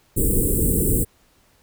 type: band-stop noise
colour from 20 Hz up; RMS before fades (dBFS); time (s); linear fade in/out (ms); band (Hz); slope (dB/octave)
pink; -19; 0.16-1.05; 20; 490 to 7800; 96
effects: pink hiss -59 dBFS RMS until 1.62 s